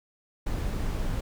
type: noise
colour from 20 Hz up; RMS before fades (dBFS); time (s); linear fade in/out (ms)
brown; -29; 0.46-1.21; 10
effects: none